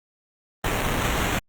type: noise with sample-and-hold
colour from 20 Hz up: pink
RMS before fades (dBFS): -24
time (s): 0.64-1.39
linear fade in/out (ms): 5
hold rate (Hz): 4900
effects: Opus 32 kbps